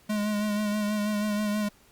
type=tone with vibrato; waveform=square; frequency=209.4 Hz; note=G#3; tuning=15 cents sharp; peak=-26 dBFS; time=0.09-1.69 s; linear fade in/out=10 ms; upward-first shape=sine; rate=6.2 Hz; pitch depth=30 cents each way; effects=pink hiss -59 dBFS RMS until 1.91 s + Opus 48 kbps